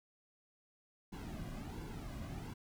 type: noise with flanger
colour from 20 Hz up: brown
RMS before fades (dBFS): -45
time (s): 1.12-2.54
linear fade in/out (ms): 10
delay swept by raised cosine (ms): 1.6 to 2.27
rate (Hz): 1.4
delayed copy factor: -0.7
effects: none